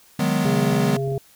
square chord, G# minor seventh, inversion second, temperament equal, 155.56 / 185 / 207.7 / 246.9 Hz, D#3 / F#3 / G#3 / B3, 0 / 0 / 0 / 0 cents, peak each -25 dBFS, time 0.19-0.97 s, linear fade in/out 5 ms
harmonic tone, 135.9 Hz, C#3, 34 cents flat, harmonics 1 / 3 / 5, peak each -24 / -25 / -32 dBFS, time 0.45-1.18 s, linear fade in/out 2 ms
clicks, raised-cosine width 2 ms, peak -25 dBFS, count 3, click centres 0.729 / 1.077 / 1.121 s
effects white hiss -53 dBFS RMS until 1.35 s

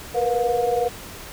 sine tone cluster, 470.7 / 492.6 / 715 Hz, A#4 / B4 / F5, +17 / -5 / +41 cents, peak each -23 dBFS, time 0.14-0.89 s, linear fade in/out 20 ms, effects pink hiss -38 dBFS RMS until 1.32 s

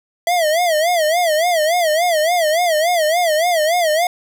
square tone with vibrato, 659.3 Hz, E5, in tune, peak -14 dBFS, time 0.27-4.07 s, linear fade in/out 2 ms, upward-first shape sine, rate 3.5 Hz, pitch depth 150 cents each way, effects none

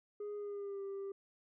sine tone with pitch glide, 414 to 393.9 Hz, G#4 to G4, -5 to +8 cents, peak -37 dBFS, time 0.2-1.12 s, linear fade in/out 5 ms, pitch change -87 cents, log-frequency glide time 0.36-0.82 s, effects tanh soft clip ceiling -39 dBFS

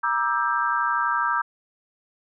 sine chord, E half-diminished seventh, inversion second, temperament just, 949.3 / 1186.7 / 1318.5 / 1582.2 Hz, Bb5 / D6 / E6 / G6, +31 / +18 / 0 / +16 cents, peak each -26 dBFS, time 0.03-1.42 s, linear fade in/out 10 ms, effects none

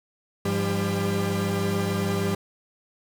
45% pulse tone cluster, 101.3 / 172.7 / 199.3 / 396.8 Hz, G#2 / F3 / G3 / G4, -43 / -19 / +29 / +21 cents, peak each -29 dBFS, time 0.45-2.35 s, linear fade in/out 5 ms, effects none

